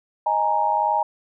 sine chord, D# suspended fourth, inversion none, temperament equal, 622.3 / 830.6 / 932.3 Hz, D#5 / G#5 / A#5, 0 / 0 / 0 cents, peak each -27 / -21 / -21 dBFS, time 0.26-1.03 s, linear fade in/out 5 ms, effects none

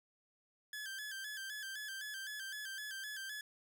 sawtooth tone with vibrato, 1637 Hz, G#6, 25 cents flat, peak -39 dBFS, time 0.73-3.41 s, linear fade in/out 2 ms, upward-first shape square, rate 3.9 Hz, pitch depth 72 cents each way, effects none

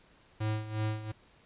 square tone with tremolo, 108.1 Hz, A2, 30 cents flat, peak -29 dBFS, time 0.4-1.12 s, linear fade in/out 10 ms, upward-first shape sine, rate 2.8 Hz, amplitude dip 75%, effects pink hiss -62 dBFS RMS until 1.45 s + resampled to 8000 Hz

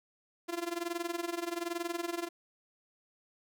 sawtooth tone with amplitude modulation, 342.7 Hz, F4, 33 cents flat, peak -27 dBFS, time 0.48-2.29 s, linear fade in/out 20 ms, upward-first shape sine, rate 21.2 Hz, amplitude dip 85%, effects none

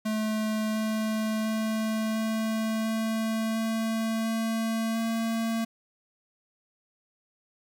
square tone with pitch steps, 216.6 / 218 / 219.4 / 220.8 / 222.2 / 223.6 / 225 / 226.5 Hz, A3 / A3 / A3 / A3 / A3 / A3 / A3 / A#3, -27 / -16 / -5 / +6 / +17 / +28 / +39 / -50 cents, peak -27 dBFS, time 0.05-5.65 s, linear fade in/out 10 ms, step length 700 ms, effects 9-bit

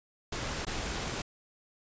pink noise with dropouts, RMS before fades -35 dBFS, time 0.32-1.22 s, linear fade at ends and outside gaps 5 ms, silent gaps 0.651-0.667 s, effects resampled to 16000 Hz

